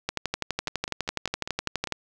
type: two click trains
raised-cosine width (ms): 0.2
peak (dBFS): -15 / -9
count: 7 / 23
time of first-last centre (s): 0.68-1.873 / 0.09-1.923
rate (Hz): 5.03 / 12
effects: none